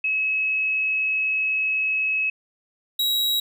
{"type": "tone pair in turn", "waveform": ["sine", "45% pulse"], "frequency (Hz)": [2572, 3854], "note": ["E7", "B7"], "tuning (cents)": [-43, -43], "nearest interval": "perfect fifth", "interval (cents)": 700, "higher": "second", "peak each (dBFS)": [-20, -20], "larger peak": "neither", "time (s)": [[0.04, 2.3], [2.99, 3.4]], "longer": "first", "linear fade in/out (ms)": 5, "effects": []}